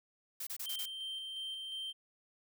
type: noise bursts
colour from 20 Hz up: blue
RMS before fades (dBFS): -41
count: 5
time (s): 0.4-0.857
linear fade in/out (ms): 5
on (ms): 69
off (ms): 28
type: tone with tremolo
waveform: triangle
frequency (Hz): 3136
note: G7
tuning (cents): 0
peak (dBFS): -37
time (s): 0.65-1.93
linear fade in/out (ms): 20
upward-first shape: square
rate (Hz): 2.8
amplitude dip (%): 25
effects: none